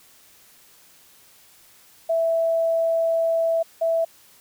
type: tone bursts at uneven times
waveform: sine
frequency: 659.3 Hz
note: E5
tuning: in tune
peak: -18 dBFS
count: 2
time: 2.09-3.63 / 3.81-4.05 s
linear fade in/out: 10 ms
effects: white hiss -53 dBFS RMS until 4.4 s